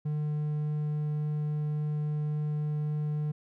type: tone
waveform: triangle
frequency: 150.3 Hz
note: D3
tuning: 40 cents sharp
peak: -26 dBFS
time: 0.05-3.32 s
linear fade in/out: 10 ms
effects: none